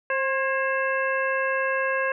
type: harmonic tone with a mistuned harmonic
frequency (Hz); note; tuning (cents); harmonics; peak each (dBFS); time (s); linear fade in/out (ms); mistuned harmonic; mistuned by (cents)
531; C5; +25; 1 / 2 / 3 / 4 / 5; -26 / -29 / -26 / -36 / -33; 0.1-2.12; 2; 3; +48
effects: none